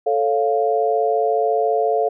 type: chord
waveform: sine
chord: A augmented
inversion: none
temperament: equal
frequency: 440 / 554.4 / 698.5 Hz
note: A4 / C#5 / E#5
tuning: 0 / 0 / 0 cents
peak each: -19 / -23 / -19 dBFS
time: 0.06-2.09 s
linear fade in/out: 10 ms
effects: none